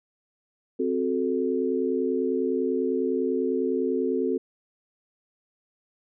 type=chord; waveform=sine; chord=F# diminished; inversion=second; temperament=equal; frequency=261.6 / 370 / 440 Hz; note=C4 / F#4 / A4; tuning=0 / 0 / 0 cents; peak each=-27 dBFS; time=0.79-4.38 s; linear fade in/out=10 ms; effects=none